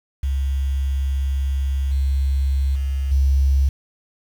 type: tone with level steps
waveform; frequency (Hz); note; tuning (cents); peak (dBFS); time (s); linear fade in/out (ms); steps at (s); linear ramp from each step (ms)
sine; 67.9; C#2; -35; -18 / -16 / -19 / -13; 0.23-3.69; 5; 1.91 / 2.75 / 3.11; 10
effects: 7-bit